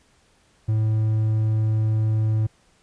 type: tone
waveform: triangle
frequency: 109.1 Hz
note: A2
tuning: 14 cents flat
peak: -16 dBFS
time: 0.68-2.47 s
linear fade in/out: 10 ms
effects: pink hiss -60 dBFS RMS until 2.82 s + resampled to 22050 Hz